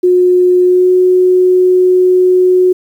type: tone with pitch glide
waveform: sine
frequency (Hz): 361.4 to 366.2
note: F#4 to F#4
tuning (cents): -41 to -18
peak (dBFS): -5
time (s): 0.03-2.73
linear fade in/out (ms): 10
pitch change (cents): +23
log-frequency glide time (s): 0.64-0.91
effects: 7-bit